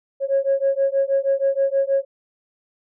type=beating tone pair; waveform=sine; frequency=544 / 550.3 Hz; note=C#5 / C#5; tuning=-33 / -13 cents; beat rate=6.3 Hz; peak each=-19 dBFS; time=0.2-2.05 s; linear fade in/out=50 ms; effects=tanh soft clip ceiling -11 dBFS